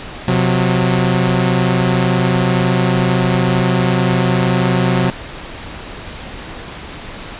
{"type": "tone pair together", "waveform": "sawtooth", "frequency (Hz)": [128.55, 181.8], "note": ["C3", "F#3"], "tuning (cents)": [-30, -30], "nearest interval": "tritone", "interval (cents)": 600, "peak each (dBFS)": -11, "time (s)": [0.28, 5.1], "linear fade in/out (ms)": 0, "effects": ["pink hiss -30 dBFS RMS until 7.39 s", "resampled to 8000 Hz"]}